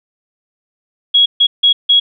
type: tone bursts at uneven times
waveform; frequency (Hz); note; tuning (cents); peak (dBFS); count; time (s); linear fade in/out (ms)
sine; 3322; G#7; 0; -6; 4; 1.14-1.26 / 1.4-1.47 / 1.63-1.73 / 1.89-2; 10
effects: none